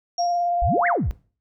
sine tone with exponential decay, 5590 Hz, F8, 1 cent sharp, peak -26 dBFS, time 0.18-0.49 s, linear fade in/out 1 ms, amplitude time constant 67 ms
sine tone with vibrato, 698.5 Hz, F5, in tune, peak -19 dBFS, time 0.18-0.97 s, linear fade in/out 20 ms, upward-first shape sine, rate 18 Hz, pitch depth 13 cents each way
sine exponential two-way sweep, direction up then down, 43.65 to 2217 to 43.65 Hz, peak -20 dBFS, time 0.62-1.11 s, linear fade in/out 0 ms, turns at 0.87 s
effects noise-tail reverb RT60 0.4 s tail -20 dB re dry

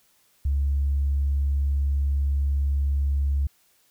sine tone, 70 Hz, C#2, 18 cents sharp, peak -19 dBFS, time 0.45-3.47 s, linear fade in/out 5 ms, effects tanh soft clip ceiling -16 dBFS + white hiss -63 dBFS RMS until 3.9 s

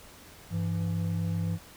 triangle tone pair together, 99.77 / 167.8 Hz, G2 / E3, +31 / +31 cents, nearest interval major sixth, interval 900 cents, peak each -28 dBFS, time 0.5-1.59 s, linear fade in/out 50 ms, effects pink hiss -51 dBFS RMS until 1.76 s

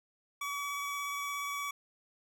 25% pulse tone with vibrato, 1138 Hz, C#6, 45 cents sharp, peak -31 dBFS, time 0.41-1.71 s, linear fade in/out 5 ms, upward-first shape sine, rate 17 Hz, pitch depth 10 cents each way, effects none

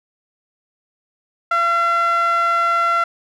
sawtooth tone with band-pass filter, 681 Hz, F5, 44 cents flat, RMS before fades -17 dBFS, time 1.51-3.04 s, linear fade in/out 5 ms, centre 1400 Hz, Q 3.6, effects none

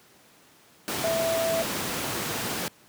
sine tone in noise, 659.3 Hz, E5, in tune, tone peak -24 dBFS, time 1.04-1.62 s, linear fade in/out 0 ms, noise pink, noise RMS -29 dBFS, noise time 0.88-2.68 s, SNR +2 dB, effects pink hiss -56 dBFS RMS until 2.88 s + high-pass 150 Hz 12 dB/octave

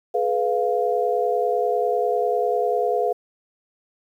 sine chord, F diminished, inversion first, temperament equal with one note detuned, 423.8 / 493.9 / 698.5 Hz, Ab4 / Cb5 / F5, +35 / 0 / 0 cents, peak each -23 dBFS, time 0.14-3.13 s, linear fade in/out 10 ms, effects 9-bit

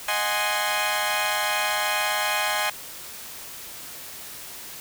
15% pulse chord, Ab dominant seventh, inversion second, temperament equal, 622.3 / 740 / 830.6 / 1046.5 Hz, Eb5 / Gb5 / Ab5 / C6, 0 / 0 / 0 / 0 cents, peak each -23 / -24 / -20 / -22 dBFS, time 0.08-2.7 s, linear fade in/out 5 ms, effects white hiss -39 dBFS RMS until 4.8 s

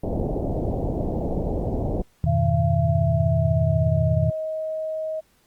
pink low-pass noise, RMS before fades -25 dBFS, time 0.03-2.02 s, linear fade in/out 5 ms, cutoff 740 Hz, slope 48 dB/octave
sine chord, F half-diminished seventh, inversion none, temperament equal, 87.31 / 103.83 / 123.47 / 155.56 Hz, F2 / Ab2 / Cb3 / Eb3, 0 / 0 / 0 / 0 cents, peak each -23 / -27 / -23 / -22 dBFS, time 2.24-4.3 s, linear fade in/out 0 ms
sine tone with pitch glide, 680 to 630.8 Hz, F5 to D#5, -46 to +24 cents, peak -25 dBFS, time 2.26-5.21 s, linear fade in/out 20 ms, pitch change -130 cents, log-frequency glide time 2.67-4.15 s
effects pink hiss -62 dBFS RMS until 5.46 s + Opus 32 kbps

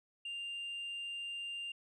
sine tone, 2794 Hz, F7, in tune, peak -37 dBFS, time 0.25-1.72 s, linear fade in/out 5 ms, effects tanh soft clip ceiling -38 dBFS

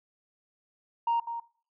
sine tone with echo, 932.3 Hz, A#5, in tune, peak -22 dBFS, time 1.07-1.2 s, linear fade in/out 5 ms, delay 200 ms, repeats 1, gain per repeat -10 dB, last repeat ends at 1.4 s, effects noise-tail reverb RT60 0.5 s tail -21 dB re dry + tanh soft clip ceiling -21 dBFS

